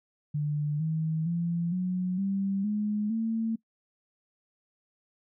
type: tone with pitch steps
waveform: sine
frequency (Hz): 148.3 / 158.94 / 170.35 / 182.58 / 195.68 / 209.7 / 224.8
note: D3 / D#3 / F3 / F#3 / G3 / G#3 / A3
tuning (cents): +17 / +37 / -43 / -23 / -3 / +17 / +37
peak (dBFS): -26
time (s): 0.34-3.56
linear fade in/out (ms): 10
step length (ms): 460
effects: noise-tail reverb RT60 0.1 s tail -22 dB re dry